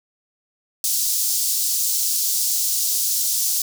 pink high-pass noise, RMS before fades -21 dBFS, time 0.84-3.62 s, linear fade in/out 2 ms, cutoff 5100 Hz, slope 24 dB/octave, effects none

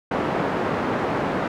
pink band-pass noise, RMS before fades -24 dBFS, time 0.11-1.48 s, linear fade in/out 5 ms, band 190 to 1300 Hz, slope 12 dB/octave, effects none

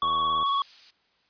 square tone with vibrato, 1116 Hz, C#6, 11 cents sharp, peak -23 dBFS, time 0.02-0.62 s, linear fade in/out 2 ms, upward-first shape square, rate 18 Hz, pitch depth 17 cents each way
click train, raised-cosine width 1 ms, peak -26 dBFS, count 33, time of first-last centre 0.03-0.428 s, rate 80.4 Hz
violet noise, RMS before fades -37 dBFS, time 0.45-0.91 s, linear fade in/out 10 ms
effects white hiss -67 dBFS RMS until 1.29 s + resampled to 11025 Hz

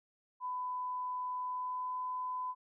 sine tone with pitch glide, 1001 to 1007.4 Hz, B5 to B5, +23 to +34 cents, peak -35 dBFS, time 0.4-2.55 s, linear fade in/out 50 ms, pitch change +11 cents, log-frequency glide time 1.41-1.98 s, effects none

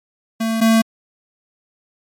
square tone pair in turn, 224.7 / 224.7 Hz, A3 / A3, +37 / +37 cents, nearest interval unison, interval 0 cents, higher neither, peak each -18 / -11 dBFS, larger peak second, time 0.4-0.61 / 0.61-0.82 s, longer neither, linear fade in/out 10 ms, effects MP3 64 kbps

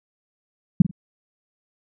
sine tone with echo, 179.5 Hz, F3, 48 cents sharp, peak -5 dBFS, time 0.8-0.82 s, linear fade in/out 5 ms, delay 46 ms, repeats 2, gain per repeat -14 dB, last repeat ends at 0.912 s, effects none

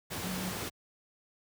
sine tone in noise, 185 Hz, F#3, in tune, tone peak -35 dBFS, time 0.23-0.52 s, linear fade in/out 20 ms, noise pink, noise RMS -37 dBFS, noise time 0.1-0.7 s, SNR -1 dB, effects high-pass 80 Hz 12 dB/octave

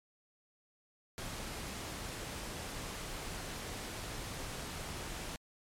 pink noise, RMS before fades -42 dBFS, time 1.18-5.36 s, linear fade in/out 0 ms, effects low-pass 11000 Hz 12 dB/octave + MP3 96 kbps

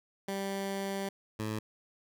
15% pulse tone pair in turn, 196 / 108.36 Hz, G3 / A2, 0 / -26 cents, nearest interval minor seventh, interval 1026 cents, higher first, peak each -27 dBFS, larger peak neither, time 0.28-1.09 / 1.39-1.59 s, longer first, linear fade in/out 5 ms, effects none

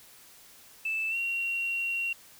sine tone with pitch glide, 2637 to 2746 Hz, E7 to F7, 0 to -30 cents, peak -27 dBFS, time 0.85-2.13 s, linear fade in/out 5 ms, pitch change +70 cents, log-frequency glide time 1.09-1.16 s, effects tanh soft clip ceiling -23 dBFS + white hiss -54 dBFS RMS until 2.39 s

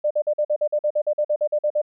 sine tone bursts, 598 Hz, D5, 31 cents sharp, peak -17 dBFS, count 16, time 0.04-1.817 s, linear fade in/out 10 ms, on 67 ms, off 47 ms, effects none

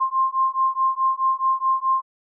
sine beating tone pair, 1054 / 1058.7 Hz, C6 / C6, +12 / +20 cents, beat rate 4.7 Hz, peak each -21 dBFS, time 0-2.02 s, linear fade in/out 20 ms, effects none

